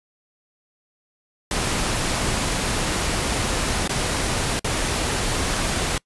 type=noise with dropouts; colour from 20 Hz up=pink; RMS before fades=-23 dBFS; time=1.51-5.98 s; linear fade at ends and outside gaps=2 ms; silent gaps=3.877-3.893 / 4.594-4.644 s; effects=noise-tail reverb RT60 0.1 s tail -25 dB re dry + resampled to 24000 Hz